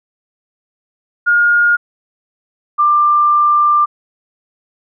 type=tone pair in turn; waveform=sine; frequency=1424 / 1188 Hz; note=F6 / D6; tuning=+33 / +20 cents; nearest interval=minor third; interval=313 cents; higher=first; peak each=-8 dBFS; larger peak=neither; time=1.26-1.77 / 2.78-3.86 s; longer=second; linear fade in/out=20 ms; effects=none